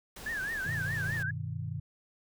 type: noise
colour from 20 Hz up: pink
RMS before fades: -45 dBFS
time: 0.16-1.23 s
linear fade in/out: 5 ms
type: tone with vibrato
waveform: sine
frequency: 1679 Hz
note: G#6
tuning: 18 cents sharp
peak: -32 dBFS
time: 0.26-1.31 s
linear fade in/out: 5 ms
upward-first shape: triangle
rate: 4.8 Hz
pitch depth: 200 cents each way
type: chord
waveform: sine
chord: G augmented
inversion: none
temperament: equal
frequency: 98 / 123.47 / 155.56 Hz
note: G2 / B2 / D#3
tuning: 0 / 0 / 0 cents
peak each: -38 dBFS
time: 0.66-1.8 s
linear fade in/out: 5 ms
effects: none